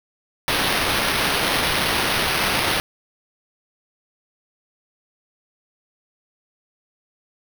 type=noise with sample-and-hold; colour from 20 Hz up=white; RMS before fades=-21 dBFS; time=0.48-2.8 s; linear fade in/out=0 ms; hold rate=7350 Hz; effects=none